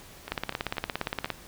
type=two click trains; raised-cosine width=0.3 ms; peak=-12 / -20 dBFS; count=18 / 5; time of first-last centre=0.32-1.303 / 0.28-1.258 s; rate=17.3 / 4.09 Hz; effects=pink hiss -49 dBFS RMS until 1.47 s